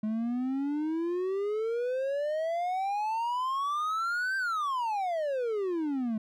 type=exponential two-way sweep; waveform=triangle; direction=up then down; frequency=211.7 to 1579 to 211.7 Hz; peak=-26 dBFS; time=0.03-6.18 s; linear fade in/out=5 ms; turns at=4.37 s; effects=none